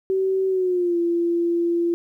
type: tone with pitch glide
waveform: sine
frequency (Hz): 381.4 to 341.8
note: G4 to F4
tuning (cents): -47 to -37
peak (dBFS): -18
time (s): 0.1-1.94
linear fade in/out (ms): 0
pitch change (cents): -190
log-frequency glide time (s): 0.48-0.98
effects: 10-bit